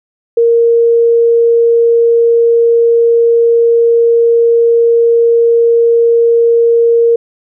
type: tone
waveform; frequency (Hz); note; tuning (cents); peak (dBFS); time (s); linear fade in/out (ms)
sine; 465.6; A#4; -2; -5; 0.37-7.16; 5
effects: none